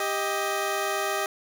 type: tone pair together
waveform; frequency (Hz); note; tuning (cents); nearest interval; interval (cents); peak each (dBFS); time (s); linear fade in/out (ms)
15% pulse; 395 / 627; G4 / D#5; +13 / +13; minor sixth; 800; -22; 0-1.26; 2
effects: none